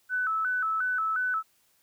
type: tone with vibrato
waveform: sine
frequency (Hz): 1400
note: F6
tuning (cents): +4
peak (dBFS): -25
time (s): 0.09-1.43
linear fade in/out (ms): 50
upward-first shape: square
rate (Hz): 2.8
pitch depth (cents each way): 120
effects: white hiss -67 dBFS RMS until 1.82 s